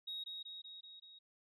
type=tone with echo; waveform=sine; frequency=3777 Hz; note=A#7; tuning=22 cents sharp; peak=-40 dBFS; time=0.07-0.24 s; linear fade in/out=10 ms; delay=190 ms; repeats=5; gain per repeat=-3 dB; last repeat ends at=1.19 s; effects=tanh soft clip ceiling -36 dBFS